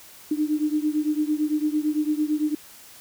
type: beating tone pair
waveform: sine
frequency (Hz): 300 / 308.9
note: D4 / D#4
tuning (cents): +37 / -12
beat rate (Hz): 8.9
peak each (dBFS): -23 / -25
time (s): 0.31-2.55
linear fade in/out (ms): 5
effects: white hiss -47 dBFS RMS until 3 s